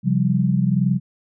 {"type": "chord", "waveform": "sine", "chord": "C suspended fourth", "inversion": "none", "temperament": "equal with one note detuned", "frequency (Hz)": [133.95, 174.61, 196], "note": ["C3", "F3", "G3"], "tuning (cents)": [41, 0, 0], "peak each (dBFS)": -20, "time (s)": [0.03, 1], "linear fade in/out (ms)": 50, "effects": []}